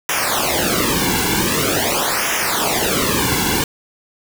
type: noise with flanger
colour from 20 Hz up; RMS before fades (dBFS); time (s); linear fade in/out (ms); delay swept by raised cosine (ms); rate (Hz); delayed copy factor
pink; -18; 0.09-3.64; 2; 0.23 to 1.63; 0.45; -0.95
effects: none